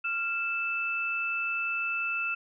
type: tone pair together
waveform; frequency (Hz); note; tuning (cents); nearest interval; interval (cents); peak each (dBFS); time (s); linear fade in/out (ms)
sine; 1385.7 / 2637; F6 / E7; -14 / 0; major seventh; 1114; -33 / -29; 0.04-2.35; 10
effects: none